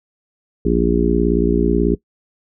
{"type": "harmonic tone", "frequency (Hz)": 58.27, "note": "A#1", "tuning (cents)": 0, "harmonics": [1, 3, 4, 5, 6, 7], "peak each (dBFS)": [-20, -20, -20, -20, -20, -20], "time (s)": [0.65, 1.95], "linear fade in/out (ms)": 5, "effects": ["noise-tail reverb RT60 0.1 s tail -20 dB re dry"]}